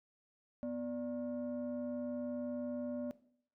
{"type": "tone pair together", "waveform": "sine", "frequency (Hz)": [246.9, 587.3], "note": ["B3", "D5"], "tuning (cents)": [0, 0], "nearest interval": "octave + minor third", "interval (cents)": 1500, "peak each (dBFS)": [-37, -39], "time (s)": [0.63, 3.11], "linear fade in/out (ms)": 0, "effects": ["noise-tail reverb RT60 0.6 s tail -18 dB re dry", "tanh soft clip ceiling -33 dBFS"]}